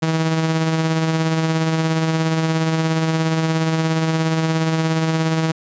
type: tone with tremolo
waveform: sawtooth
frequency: 160.9 Hz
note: E3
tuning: 42 cents flat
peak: -11 dBFS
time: 0.02-5.52 s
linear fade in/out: 10 ms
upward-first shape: sine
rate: 17 Hz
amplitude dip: 35%
effects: resampled to 16000 Hz